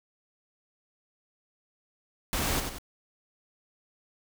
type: noise with echo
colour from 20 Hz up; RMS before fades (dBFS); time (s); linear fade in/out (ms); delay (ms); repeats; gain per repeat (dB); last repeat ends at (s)
pink; -29; 2.33-2.6; 0; 92; 2; -6; 2.784
effects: none